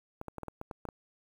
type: clicks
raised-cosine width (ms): 1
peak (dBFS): -25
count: 9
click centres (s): 0.214 / 0.283 / 0.383 / 0.433 / 0.483 / 0.614 / 0.712 / 0.853 / 0.888
effects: 9-bit